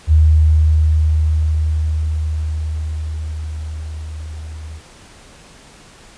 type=tone with level ramp; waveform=sine; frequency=77.78 Hz; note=D#2; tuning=in tune; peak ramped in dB=-6 to -28 dBFS; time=0.07-4.81 s; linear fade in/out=50 ms; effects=pink hiss -43 dBFS RMS until 6.17 s + resampled to 22050 Hz